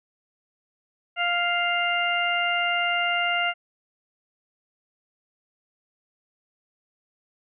harmonic tone, 699 Hz, F5, 1 cent sharp, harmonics 1 / 2 / 3 / 4, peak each -27 / -27 / -27 / -27 dBFS, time 1.16-3.54 s, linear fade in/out 50 ms, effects none

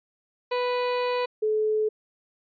30% pulse / sine tone pair in turn, 493.9 / 430.6 Hz, B4 / A4, 0 / -37 cents, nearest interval major second, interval 237 cents, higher first, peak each -21 dBFS, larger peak neither, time 0.51-1.26 / 1.42-1.89 s, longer first, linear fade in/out 10 ms, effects resampled to 11025 Hz

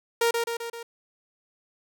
sawtooth tone with echo, 466.2 Hz, A#4, in tune, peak -16 dBFS, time 0.21-0.31 s, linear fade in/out 5 ms, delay 130 ms, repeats 4, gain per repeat -4 dB, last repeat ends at 0.83 s, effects none

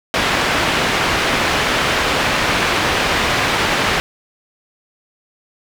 white low-pass noise, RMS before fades -17 dBFS, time 0.14-4 s, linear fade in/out 0 ms, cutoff 2500 Hz, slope 12 dB/octave, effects none

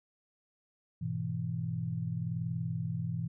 sine chord, E major, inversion first, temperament just, 103.01 / 123.61 / 164.81 Hz, G#2 / B2 / E3, -14 / +2 / 0 cents, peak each -39 / -36 / -35 dBFS, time 1.01-3.28 s, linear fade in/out 10 ms, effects none

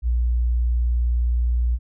sine tone, 59.7 Hz, A#1, 42 cents sharp, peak -17 dBFS, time 0.02-1.79 s, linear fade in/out 50 ms, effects none

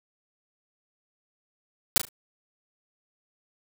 white noise with echo, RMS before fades -18 dBFS, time 1.96-1.98 s, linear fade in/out 0 ms, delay 36 ms, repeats 3, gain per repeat -11 dB, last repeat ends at 2.088 s, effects none

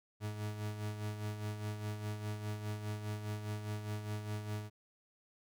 40% pulse tone with tremolo, 105.5 Hz, G#2, 28 cents sharp, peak -35 dBFS, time 0.2-4.7 s, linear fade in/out 50 ms, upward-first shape sine, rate 4.9 Hz, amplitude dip 55%, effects none

